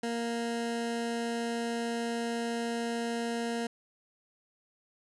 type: tone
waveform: 20% pulse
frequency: 233.4 Hz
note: A#3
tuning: 2 cents sharp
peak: -26 dBFS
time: 0.03-3.67 s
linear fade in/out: 5 ms
effects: resampled to 24000 Hz